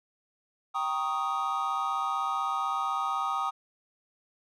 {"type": "chord", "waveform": "triangle", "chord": "Eb dominant seventh", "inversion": "first", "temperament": "equal", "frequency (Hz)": [784, 932.3, 1108.7, 1244.5], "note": ["G5", "Bb5", "Db6", "Eb6"], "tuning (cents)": [0, 0, 0, 0], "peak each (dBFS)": [-32, -34, -34, -28], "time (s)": [0.74, 3.51], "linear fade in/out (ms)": 20, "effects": []}